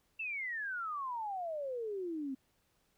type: exponential sweep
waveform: sine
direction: down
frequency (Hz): 2709 to 257.7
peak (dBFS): -36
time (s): 0.19-2.35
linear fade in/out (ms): 10
effects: pink hiss -75 dBFS RMS until 2.97 s